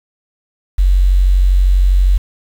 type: tone with quantisation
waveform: sine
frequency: 46.25 Hz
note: F#1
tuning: in tune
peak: -7 dBFS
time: 0.78-2.18 s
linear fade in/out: 10 ms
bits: 6
effects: none